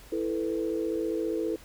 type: chord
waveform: sine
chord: E suspended fourth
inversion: none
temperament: just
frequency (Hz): 329.6 / 439.5 / 494.4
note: E4 / A4 / B4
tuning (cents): 0 / -2 / +2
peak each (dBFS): -30 / -31 / -34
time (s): 0.12-1.56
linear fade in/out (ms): 5
effects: added 50 Hz sine -55 dBFS peak until 1.64 s + pink hiss -52 dBFS RMS until 1.64 s